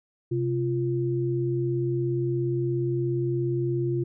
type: tone pair together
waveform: sine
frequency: 130 / 347.1 Hz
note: C3 / F4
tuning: -11 / -11 cents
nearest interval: octave + perfect fourth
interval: 1700 cents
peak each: -26 dBFS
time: 0.31-4.04 s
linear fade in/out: 10 ms
effects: none